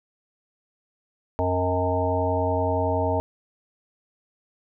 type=harmonic tone with a mistuned harmonic; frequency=90.6 Hz; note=F#2; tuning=36 cents flat; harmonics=1 / 3 / 5 / 7 / 9 / 10; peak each=-26 / -30 / -28 / -26 / -31 / -29 dBFS; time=1.39-3.2 s; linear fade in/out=0 ms; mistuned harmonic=5; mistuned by=+29 cents; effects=none